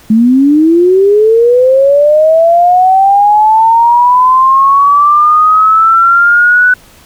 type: linear sweep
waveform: sine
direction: up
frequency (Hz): 212.9 to 1495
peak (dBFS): -3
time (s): 0.1-6.74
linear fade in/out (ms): 5
effects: pink hiss -40 dBFS RMS until 7.05 s